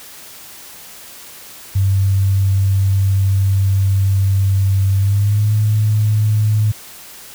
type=tone with pitch glide; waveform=sine; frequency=97.3 to 106.72 Hz; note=G2 to G#2; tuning=-12 to +48 cents; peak=-11 dBFS; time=1.75-6.72 s; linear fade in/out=10 ms; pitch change=+160 cents; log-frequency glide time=4.96-5.52 s; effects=white hiss -37 dBFS RMS until 7.34 s